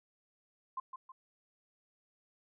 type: tone with echo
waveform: sine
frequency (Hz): 1046.5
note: C6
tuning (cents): 0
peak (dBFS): -35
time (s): 0.77-0.8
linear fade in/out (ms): 5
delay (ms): 160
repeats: 2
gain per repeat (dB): -7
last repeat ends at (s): 1.12
effects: none

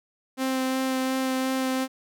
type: tone with vibrato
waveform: sawtooth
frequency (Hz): 261.6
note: C4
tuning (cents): 0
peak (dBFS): -20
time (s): 0.37-1.88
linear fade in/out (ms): 50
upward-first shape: sine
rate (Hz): 2.8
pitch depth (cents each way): 10
effects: none

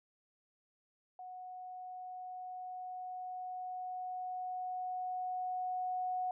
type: tone with level ramp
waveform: sine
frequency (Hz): 735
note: F#5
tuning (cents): -12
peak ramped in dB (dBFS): -45 to -33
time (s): 1.19-6.31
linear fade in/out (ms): 2
effects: none

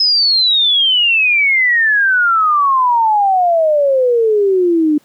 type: exponential sweep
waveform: sine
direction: down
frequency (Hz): 5170 to 293.7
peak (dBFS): -9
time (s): 0-4.98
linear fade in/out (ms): 5
effects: pink hiss -53 dBFS RMS until 5.04 s + high-pass 150 Hz 12 dB/octave

